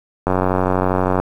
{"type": "click train", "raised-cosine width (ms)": 1, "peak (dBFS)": -3, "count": 87, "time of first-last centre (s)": [0.27, 1.2], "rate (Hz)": 92.5, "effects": ["7-bit"]}